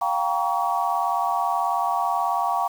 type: chord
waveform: sine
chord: G half-diminished seventh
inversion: third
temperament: just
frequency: 705.6 / 784 / 940.8 / 1128.9 Hz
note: F5 / G5 / Bb5 / Db6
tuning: +18 / 0 / +16 / +31 cents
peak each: -26 dBFS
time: 0.01-2.68 s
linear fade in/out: 10 ms
effects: 7-bit